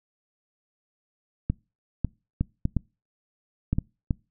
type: clicks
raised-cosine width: 5 ms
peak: -11 dBFS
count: 8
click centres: 1.5 / 2.047 / 2.41 / 2.654 / 2.767 / 3.73 / 3.785 / 4.108 s
effects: noise-tail reverb RT60 0.3 s tail -26 dB re dry